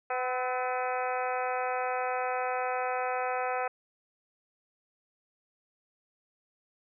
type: harmonic tone with a mistuned harmonic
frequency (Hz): 252.2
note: B3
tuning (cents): +36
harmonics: 2 / 3 / 4 / 5 / 6 / 7 / 8 / 9 / 10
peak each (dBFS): -34 / -32 / -39 / -37 / -40 / -45 / -44 / -47 / -42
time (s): 0.1-3.68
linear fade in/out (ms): 5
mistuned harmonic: 5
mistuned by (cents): +40
effects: none